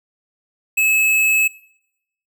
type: tone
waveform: square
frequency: 2590 Hz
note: E7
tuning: 31 cents flat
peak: -14 dBFS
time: 0.77-1.48 s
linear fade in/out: 10 ms
effects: noise-tail reverb RT60 0.8 s tail -21 dB re dry